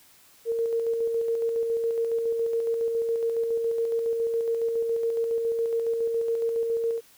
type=tone with tremolo; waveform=sine; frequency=460 Hz; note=A#4; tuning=23 cents flat; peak=-22 dBFS; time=0.45-7.01 s; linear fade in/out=50 ms; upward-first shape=square; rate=7.2 Hz; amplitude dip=30%; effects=white hiss -56 dBFS RMS until 7.17 s